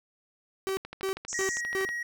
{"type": "tone bursts", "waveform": "45% pulse", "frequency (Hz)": 384.6, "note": "G4", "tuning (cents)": -33, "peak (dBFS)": -28, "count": 4, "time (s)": [0.67, 1.85], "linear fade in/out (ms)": 0, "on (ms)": 100, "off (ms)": 260}
{"type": "click train", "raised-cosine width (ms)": 0.3, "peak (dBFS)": -23, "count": 16, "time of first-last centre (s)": [0.69, 1.89], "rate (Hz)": 12.5}
{"type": "band-pass noise", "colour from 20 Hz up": "white", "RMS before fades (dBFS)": -37, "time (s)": [1.28, 1.61], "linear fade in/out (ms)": 5, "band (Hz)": [5500, 7600], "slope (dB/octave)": 96}
{"type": "tone", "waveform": "triangle", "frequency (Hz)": 1900, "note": "A#6", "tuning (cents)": 33, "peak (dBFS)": -29, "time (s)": [1.34, 2.03], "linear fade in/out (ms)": 5}
{"effects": []}